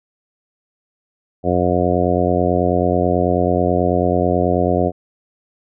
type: harmonic tone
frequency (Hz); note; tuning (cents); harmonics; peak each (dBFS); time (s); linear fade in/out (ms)
89.2; F2; +37; 1 / 2 / 3 / 4 / 5 / 6 / 7 / 8; -22 / -22 / -22 / -22 / -22 / -22 / -22 / -22; 1.43-4.92; 50
effects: none